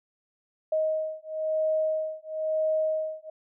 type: beating tone pair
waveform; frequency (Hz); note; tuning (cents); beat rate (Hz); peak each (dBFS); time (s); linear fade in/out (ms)
sine; 627 / 628; D#5 / D#5; +13 / +16; 1; -28; 0.72-3.3; 5
effects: none